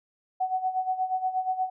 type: tone with tremolo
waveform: sine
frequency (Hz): 747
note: F#5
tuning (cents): +16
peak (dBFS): -22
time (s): 0.4-1.7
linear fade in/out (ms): 10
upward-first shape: sine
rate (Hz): 8.4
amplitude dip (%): 75
effects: none